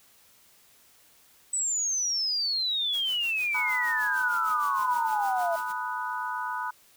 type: exponential sweep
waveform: sine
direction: down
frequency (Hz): 8060 to 659.3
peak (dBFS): -25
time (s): 1.53-5.56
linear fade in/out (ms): 5
type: noise with tremolo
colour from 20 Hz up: white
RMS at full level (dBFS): -44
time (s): 2.92-5.73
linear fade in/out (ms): 20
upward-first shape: sine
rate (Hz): 6.5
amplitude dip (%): 80
type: chord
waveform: sine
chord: B dominant seventh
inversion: third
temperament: equal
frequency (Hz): 880 / 987.8 / 1244.5 / 1480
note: A5 / B5 / D#6 / F#6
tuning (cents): 0 / 0 / 0 / 0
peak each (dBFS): -37 / -32 / -37 / -35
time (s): 3.54-6.71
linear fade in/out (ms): 10
effects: white hiss -59 dBFS RMS until 6.96 s